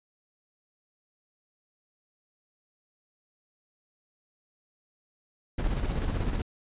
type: noise with tremolo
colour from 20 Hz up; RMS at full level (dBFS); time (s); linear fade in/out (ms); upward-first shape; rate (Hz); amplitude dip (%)
brown; -27; 5.58-6.42; 5; square; 16; 40
effects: resampled to 8000 Hz